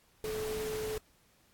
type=tone in noise; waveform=sine; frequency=432.7 Hz; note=A4; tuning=29 cents flat; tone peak=-34 dBFS; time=0.24-0.98 s; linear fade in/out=2 ms; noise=pink; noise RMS=-42 dBFS; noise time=0.24-0.98 s; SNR=+5 dB; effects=pink hiss -67 dBFS RMS until 1.53 s + AAC 64 kbps